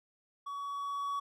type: tone with level ramp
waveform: triangle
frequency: 1129 Hz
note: C#6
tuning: 31 cents sharp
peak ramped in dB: -36 to -30 dBFS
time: 0.46-1.2 s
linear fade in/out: 10 ms
effects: none